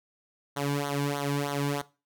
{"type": "tone with flanger", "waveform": "sawtooth", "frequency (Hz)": 142.5, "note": "C#3", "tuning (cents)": 48, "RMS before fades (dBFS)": -29, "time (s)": [0.56, 1.82], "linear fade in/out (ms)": 10, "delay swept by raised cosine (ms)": [0.39, 1.59], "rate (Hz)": 3.2, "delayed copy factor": -0.85, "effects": ["noise-tail reverb RT60 0.3 s tail -19 dB re dry"]}